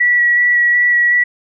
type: tone with vibrato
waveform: sine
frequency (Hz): 1937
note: B6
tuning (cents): -34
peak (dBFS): -9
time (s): 0-1.24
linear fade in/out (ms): 10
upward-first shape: square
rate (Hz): 2.7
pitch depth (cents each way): 10
effects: none